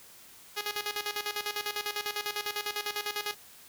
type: tone with tremolo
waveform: 5% pulse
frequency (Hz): 415.3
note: G#4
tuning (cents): 0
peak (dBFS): -19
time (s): 0.56-3.35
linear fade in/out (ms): 20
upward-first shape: square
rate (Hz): 10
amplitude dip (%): 75
effects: white hiss -53 dBFS RMS until 3.68 s